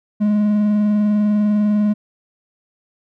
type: tone with vibrato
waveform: triangle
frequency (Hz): 208.9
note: G#3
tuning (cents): +10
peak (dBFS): -11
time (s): 0.2-1.94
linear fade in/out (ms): 20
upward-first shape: sine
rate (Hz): 20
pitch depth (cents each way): 28
effects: none